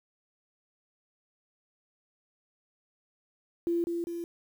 sine tone with echo, 341.3 Hz, F4, 40 cents flat, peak -25 dBFS, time 3.67-3.84 s, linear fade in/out 0 ms, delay 200 ms, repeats 2, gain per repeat -4 dB, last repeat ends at 4.24 s, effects 9-bit

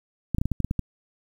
clicks, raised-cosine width 5 ms, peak -12 dBFS, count 9, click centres 0.347 / 0.384 / 0.415 / 0.456 / 0.517 / 0.603 / 0.646 / 0.711 / 0.793 s, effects 8-bit

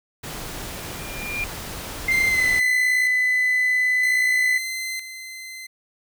pink noise, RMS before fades -33 dBFS, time 0.23-2.6 s, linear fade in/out 10 ms
sine tone with exponential growth, 2400 Hz, D7, 37 cents sharp, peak -22 dBFS, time 0.61-1.44 s, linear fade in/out 1 ms, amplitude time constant 180 ms
sine tone with pitch glide, 2093 to 2003 Hz, C7 to B6, 0 to +24 cents, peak -17 dBFS, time 2.08-4.58 s, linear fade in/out 5 ms, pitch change -76 cents, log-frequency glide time 2.27-2.46 s
sawtooth tone with tremolo, 2062 Hz, C7, 26 cents flat, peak -23 dBFS, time 2.11-5.67 s, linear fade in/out 10 ms, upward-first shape square, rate 0.52 Hz, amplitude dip 60%
effects none

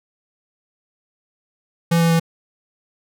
square tone with pitch steps, 168.1 / 166.84 / 165.59 Hz, E3 / E3 / E3, +34 / +21 / +8 cents, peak -14 dBFS, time 1.91-2.198 s, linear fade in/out 10 ms, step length 96 ms, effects none

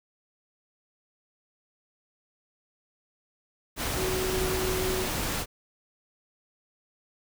sine tone in noise, 372.6 Hz, F#4, 12 cents sharp, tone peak -29 dBFS, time 3.95-5.07 s, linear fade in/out 50 ms, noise pink, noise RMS -30 dBFS, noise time 3.76-5.46 s, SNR -2 dB, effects none

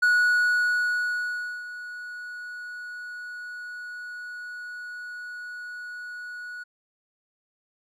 triangle tone with ADSR envelope, 1463 Hz, F#6, 20 cents flat, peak -15 dBFS, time 0.02-6.64 s, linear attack 11 ms, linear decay 1600 ms, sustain -18 dB, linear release 15 ms, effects none

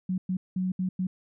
sine tone bursts at uneven times, 185 Hz, F#3, in tune, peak -25 dBFS, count 5, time 0.09-0.18 / 0.29-0.37 / 0.56-0.72 / 0.79-0.89 / 0.99-1.07 s, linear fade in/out 5 ms, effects none

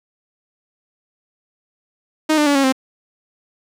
sawtooth tone with pitch steps, 311.1 / 298.3 / 285.9 / 274.1 / 262.8 Hz, D#4 / D4 / D4 / C#4 / C4, 0 / +27 / -46 / -19 / +8 cents, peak -9 dBFS, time 2.29-2.725 s, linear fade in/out 10 ms, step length 87 ms, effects low-pass 10000 Hz 12 dB/octave + 8-bit

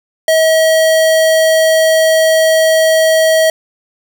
square tone, 640 Hz, D#5, 49 cents sharp, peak -8 dBFS, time 0.28-3.5 s, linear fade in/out 2 ms, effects none

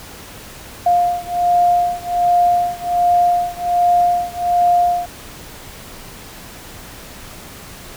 sine beating tone pair, 704 / 705.3 Hz, F5 / F5, +14 / +17 cents, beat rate 1.3 Hz, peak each -15 / -16 dBFS, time 0.86-5.06 s, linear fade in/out 5 ms, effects pink hiss -36 dBFS RMS until 7.96 s

